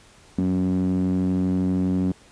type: tone with band-pass filter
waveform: sawtooth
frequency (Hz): 92.5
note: F#2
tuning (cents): 0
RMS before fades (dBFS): -22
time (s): 0.38-2.12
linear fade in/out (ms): 5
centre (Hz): 230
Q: 9.9
effects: pink hiss -52 dBFS RMS until 2.31 s + resampled to 22050 Hz